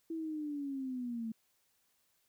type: linear sweep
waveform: sine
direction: down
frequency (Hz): 330 to 220.7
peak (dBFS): -36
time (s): 0.1-1.32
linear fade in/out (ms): 5
effects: white hiss -75 dBFS RMS until 2.28 s